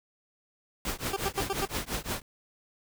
pink noise with tremolo, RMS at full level -30 dBFS, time 0.85-2.22 s, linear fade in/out 2 ms, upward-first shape triangle, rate 5.7 Hz, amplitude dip 100%
20% pulse tone bursts, 392 Hz, G4, in tune, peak -22 dBFS, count 5, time 1.13-1.653 s, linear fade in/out 5 ms, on 35 ms, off 87 ms
effects none

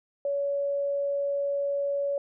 sine tone, 564 Hz, C#5, 30 cents sharp, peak -25 dBFS, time 0.25-2.18 s, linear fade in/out 2 ms, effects none

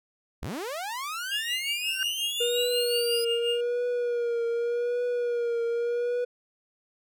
sawtooth linear sweep, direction up, 36.71 to 4995 Hz, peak -28 dBFS, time 0.42-3.25 s, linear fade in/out 10 ms
triangle tone with tremolo, 2823 Hz, F7, 18 cents sharp, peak -24 dBFS, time 1.31-3.61 s, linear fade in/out 10 ms, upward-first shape triangle, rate 5.6 Hz, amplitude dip 85%
triangle tone with exponential growth, 1537 Hz, G6, 35 cents flat, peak -24 dBFS, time 1.83-2.03 s, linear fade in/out 1 ms, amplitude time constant 42 ms
triangle tone with vibrato, 477.3 Hz, A#4, 41 cents sharp, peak -23 dBFS, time 2.4-6.25 s, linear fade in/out 10 ms, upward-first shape triangle, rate 0.85 Hz, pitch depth 46 cents each way
effects none

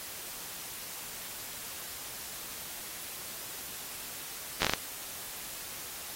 slowing click train, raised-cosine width 0.2 ms, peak -8 dBFS, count 6, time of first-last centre 4.62-4.736 s, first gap 11 ms, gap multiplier 1.38, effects white hiss -42 dBFS RMS until 6.15 s + AAC 48 kbps

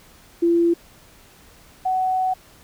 sine tone pair in turn, 340.1 / 747.4 Hz, F4 / F#5, -46 / +17 cents, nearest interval octave + major second, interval 1363 cents, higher second, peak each -14 / -18 dBFS, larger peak first, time 0.42-0.74 / 1.85-2.34 s, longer second, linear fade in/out 10 ms, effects pink hiss -50 dBFS RMS until 2.63 s

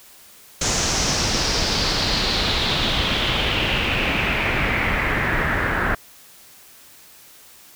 pink noise with low-pass filter sweep, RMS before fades -21 dBFS, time 0.61-5.95 s, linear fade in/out 5 ms, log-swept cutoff 6600 to 1600 Hz, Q 3.7, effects white hiss -47 dBFS RMS until 7.75 s

